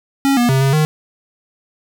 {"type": "tone with pitch steps", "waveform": "square", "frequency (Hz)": [274.9, 240.8, 133.6, 135.9, 154], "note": ["C#4", "B3", "C3", "C#3", "D#3"], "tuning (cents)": [-14, -44, 36, -34, -17], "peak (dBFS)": -12, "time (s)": [0.25, 0.85], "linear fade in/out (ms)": 0, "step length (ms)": 120, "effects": []}